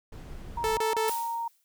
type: noise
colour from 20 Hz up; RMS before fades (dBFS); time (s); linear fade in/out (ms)
brown; -41; 0.12-0.78; 5
type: tone with pitch glide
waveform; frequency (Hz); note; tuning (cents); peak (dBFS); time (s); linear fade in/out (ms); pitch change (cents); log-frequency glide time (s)
sine; 939 to 927.7; A#5 to A#5; +12 to -9; -29; 0.57-1.48; 5; -21; 0.74-1.29
type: tone bursts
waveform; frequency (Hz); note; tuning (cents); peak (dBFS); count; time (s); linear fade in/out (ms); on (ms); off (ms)
sawtooth; 440; A4; 0; -22; 3; 0.64-1.096; 0; 130; 33
type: noise with exponential decay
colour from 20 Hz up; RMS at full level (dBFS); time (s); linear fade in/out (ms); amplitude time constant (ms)
blue; -32; 1.08-1.64; 0; 120
effects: none